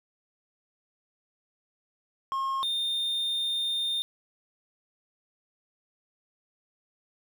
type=tone pair in turn; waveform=triangle; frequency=1076 / 3634 Hz; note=C6 / A#7; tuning=+48 / -45 cents; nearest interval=octave + major sixth; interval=2107 cents; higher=second; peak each=-25 dBFS; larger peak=neither; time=2.32-2.63 / 2.63-4.02 s; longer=second; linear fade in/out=0 ms; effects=none